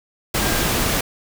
sine tone in noise, 1604 Hz, G6, 39 cents sharp, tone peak -29 dBFS, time 0.42-0.66 s, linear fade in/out 5 ms, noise pink, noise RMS -20 dBFS, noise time 0.34-1.01 s, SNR -12 dB, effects none

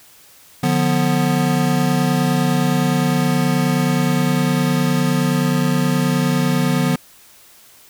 square chord, B diminished, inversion first, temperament just, 148.16 / 177.8 / 246.9 Hz, D3 / F3 / B3, +16 / +31 / 0 cents, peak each -20 dBFS, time 0.63-6.96 s, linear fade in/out 5 ms, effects white hiss -47 dBFS RMS until 7.89 s

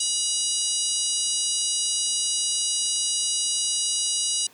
harmonic tone with a mistuned harmonic, 967 Hz, B5, 37 cents flat, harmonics 3 / 4 / 5 / 6 / 7 / 8 / 9 / 10, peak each -31 / -31 / -31 / -31 / -31 / -31 / -31 / -31 dBFS, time 0-4.47 s, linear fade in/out 5 ms, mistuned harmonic 7, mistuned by -43 cents, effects pink hiss -53 dBFS RMS until 4.53 s + high-pass 200 Hz 12 dB/octave

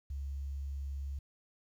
sine tone with quantisation, 69.3 Hz, C#2, in tune, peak -36 dBFS, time 0.1-1.19 s, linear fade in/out 5 ms, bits 11, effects none

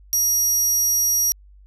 25% pulse tone, 5700 Hz, F8, 34 cents sharp, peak -12 dBFS, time 0.13-1.32 s, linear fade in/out 0 ms, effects added 49 Hz sine -45 dBFS peak until 1.66 s

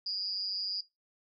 sine tone with amplitude modulation, 4866 Hz, D#8, 39 cents flat, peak -28 dBFS, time 0.06-0.81 s, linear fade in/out 5 ms, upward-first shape sine, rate 194 Hz, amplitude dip 85%, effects noise-tail reverb RT60 0.2 s tail -18 dB re dry + MP3 96 kbps

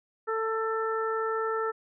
harmonic tone, 444.6 Hz, A4, 18 cents sharp, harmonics 1 / 2 / 3 / 4, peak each -29 / -37 / -31 / -39 dBFS, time 0.27-1.72 s, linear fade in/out 20 ms, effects none

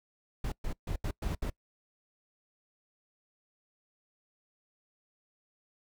brown noise bursts at uneven times, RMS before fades -33 dBFS, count 6, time 0.44-0.52 / 0.64-0.73 / 0.87-0.96 / 1.04-1.11 / 1.22-1.35 / 1.42-1.5 s, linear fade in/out 5 ms, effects noise-tail reverb RT60 0.1 s tail -23 dB re dry

